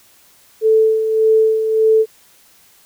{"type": "tone with tremolo", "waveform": "sine", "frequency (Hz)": 440, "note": "A4", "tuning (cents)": 0, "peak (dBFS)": -8, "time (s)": [0.61, 2.06], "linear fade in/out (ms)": 50, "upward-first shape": "sine", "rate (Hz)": 1.7, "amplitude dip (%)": 55, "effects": ["white hiss -50 dBFS RMS until 2.85 s"]}